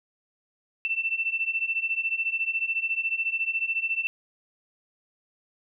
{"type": "beating tone pair", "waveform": "sine", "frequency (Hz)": [2669, 2683], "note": ["E7", "E7"], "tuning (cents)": [21, 30], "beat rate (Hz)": 14, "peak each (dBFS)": [-29, -27], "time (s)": [0.85, 4.07], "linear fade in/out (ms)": 0, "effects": []}